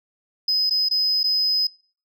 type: tone with dropouts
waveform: sine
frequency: 5040 Hz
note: D#8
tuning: 21 cents sharp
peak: -16 dBFS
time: 0.48-1.67 s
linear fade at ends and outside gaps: 5 ms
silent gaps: 0.697-0.707 / 0.887-0.91 / 1.232-1.24 s
effects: noise-tail reverb RT60 0.4 s tail -23 dB re dry + tanh soft clip ceiling -15 dBFS